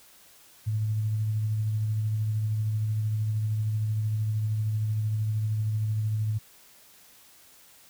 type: tone with tremolo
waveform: sine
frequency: 108 Hz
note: A2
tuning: 32 cents flat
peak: -23 dBFS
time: 0.66-6.39 s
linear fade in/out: 20 ms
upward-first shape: triangle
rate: 13 Hz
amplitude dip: 30%
effects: white hiss -55 dBFS RMS until 7.89 s